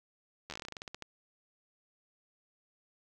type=slowing click train; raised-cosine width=0.2 ms; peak=-24 dBFS; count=16; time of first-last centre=0.5-1.023 s; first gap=11 ms; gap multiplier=1.15; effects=none